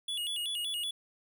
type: tone with vibrato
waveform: square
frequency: 3136 Hz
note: G7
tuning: in tune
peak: -33 dBFS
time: 0.08-0.91 s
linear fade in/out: 5 ms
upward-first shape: square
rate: 5.3 Hz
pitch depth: 150 cents each way
effects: none